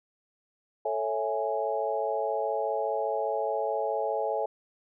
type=chord; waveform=sine; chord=A major seventh; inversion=none; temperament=equal; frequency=440 / 554.4 / 659.3 / 830.6 Hz; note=A4 / C#5 / E5 / G#5; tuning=0 / 0 / 0 / 0 cents; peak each=-32 dBFS; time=0.85-4.46 s; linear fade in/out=5 ms; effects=none